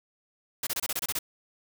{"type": "noise bursts", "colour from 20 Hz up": "white", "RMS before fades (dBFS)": -30, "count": 9, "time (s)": [0.63, 1.189], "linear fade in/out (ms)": 5, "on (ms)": 39, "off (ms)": 26, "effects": []}